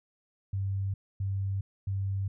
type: tone bursts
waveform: sine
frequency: 97.6 Hz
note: G2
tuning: 7 cents flat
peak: -28 dBFS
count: 3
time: 0.53-2.28 s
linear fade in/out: 5 ms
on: 410 ms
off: 260 ms
effects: none